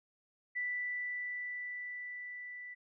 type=tone with level ramp; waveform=sine; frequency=1975.5 Hz; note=B6; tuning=in tune; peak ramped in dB=-33 to -44 dBFS; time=0.55-2.75 s; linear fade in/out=20 ms; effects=none